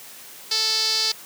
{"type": "tone with band-pass filter", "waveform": "sawtooth", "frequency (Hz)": 440, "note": "A4", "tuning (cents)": 0, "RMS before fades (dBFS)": -22, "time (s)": [0.51, 1.12], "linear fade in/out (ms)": 5, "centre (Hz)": 4700, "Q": 6.1, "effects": ["white hiss -42 dBFS RMS until 1.25 s", "high-pass 150 Hz 12 dB/octave"]}